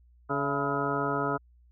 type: harmonic tone with a mistuned harmonic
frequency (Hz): 141.6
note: C#3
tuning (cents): +37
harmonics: 1 / 2 / 3 / 4 / 5 / 6 / 7 / 9 / 10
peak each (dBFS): -36 / -34 / -33 / -38 / -35 / -41 / -35 / -32 / -37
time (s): 0.29-1.38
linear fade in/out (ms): 20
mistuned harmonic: 5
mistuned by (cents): -66
effects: added 60 Hz sine -56 dBFS peak until 1.71 s